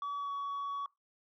sine tone with pitch glide, 1140 to 1126.3 Hz, C#6 to C#6, +48 to +27 cents, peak -32 dBFS, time 0.02-0.86 s, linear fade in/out 2 ms, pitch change -21 cents, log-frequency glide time 0.17-0.31 s, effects noise-tail reverb RT60 0.2 s tail -22 dB re dry + tanh soft clip ceiling -34 dBFS

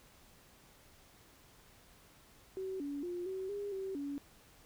sine tone with pitch steps, 379.6 / 284.9 / 352.8 / 379 / 406 / 384.6 / 283.3 Hz, F#4 / C#4 / F4 / F#4 / G#4 / G4 / C#4, +44 / +48 / +18 / +42 / -39 / -33 / +38 cents, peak -37 dBFS, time 2.57-4.18 s, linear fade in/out 0 ms, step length 230 ms, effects pink hiss -62 dBFS RMS until 4.65 s

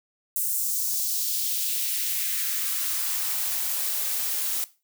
blue noise with high-pass filter sweep, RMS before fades -27 dBFS, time 0.36-4.64 s, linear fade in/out 0 ms, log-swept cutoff 8600 to 280 Hz, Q 1.4, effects noise-tail reverb RT60 0.3 s tail -17 dB re dry

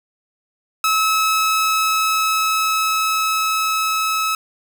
sawtooth tone with level ramp, 1294 Hz, E6, 32 cents flat, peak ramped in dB -11 to -14 dBFS, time 0.84-4.35 s, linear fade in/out 2 ms, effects none

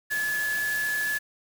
sine tone in noise, 1714 Hz, A6, 46 cents flat, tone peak -25 dBFS, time 0.1-1.19 s, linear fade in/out 20 ms, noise white, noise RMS -36 dBFS, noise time 0.1-1.19 s, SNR +8 dB, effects none

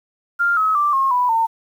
sine tone with pitch steps, 1396.9 / 1281 / 1174.6 / 1077.2 / 987.8 / 905.8 Hz, F6 / E6 / D6 / C#6 / B5 / A#5, 0 / -50 / 0 / -50 / 0 / -50 cents, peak -14 dBFS, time 0.39-1.47 s, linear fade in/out 20 ms, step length 180 ms, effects 8-bit

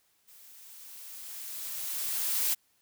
blue noise with level ramp, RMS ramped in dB -55 to -27 dBFS, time 0.27-2.55 s, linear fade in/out 20 ms, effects white hiss -70 dBFS RMS until 2.81 s

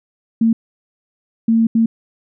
sine tone bursts at uneven times, 226.7 Hz, A#3, 48 cents flat, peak -10 dBFS, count 3, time 0.41-0.53 / 1.48-1.67 / 1.75-1.86 s, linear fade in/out 5 ms, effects none

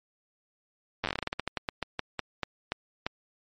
slowing click train, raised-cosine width 0.3 ms, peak -13 dBFS, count 22, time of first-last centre 1.04-3.065 s, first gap 9 ms, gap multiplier 1.2, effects MP3 48 kbps

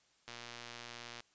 click train, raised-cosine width 0.2 ms, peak -29 dBFS, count 111, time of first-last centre 0.28-1.204 s, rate 119 Hz, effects white hiss -71 dBFS RMS until 1.34 s + resampled to 16000 Hz

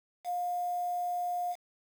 sine tone with quantisation, 710 Hz, F5, 28 cents sharp, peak -30 dBFS, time 0.24-1.56 s, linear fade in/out 50 ms, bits 8, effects none

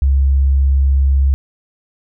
sine tone, 68.1 Hz, C#2, 30 cents flat, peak -9 dBFS, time 0.02-1.34 s, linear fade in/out 0 ms, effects none

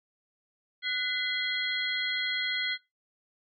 sine tone cluster, 1477 / 2033 / 3292 / 4181 Hz, F#6 / B6 / G#7 / C8, -3 / +50 / -16 / -2 cents, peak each -36 / -31 / -33 / -36 dBFS, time 0.82-2.78 s, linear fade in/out 50 ms, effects noise-tail reverb RT60 0.2 s tail -19 dB re dry

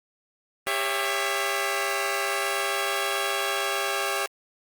10% pulse chord, C# diminished, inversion second, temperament just, 399.1 / 554.4 / 665.2 Hz, G4 / C#5 / E5, +31 / 0 / +16 cents, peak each -20 / -21 / -22 dBFS, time 0.67-4.26 s, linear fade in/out 0 ms, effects Opus 24 kbps

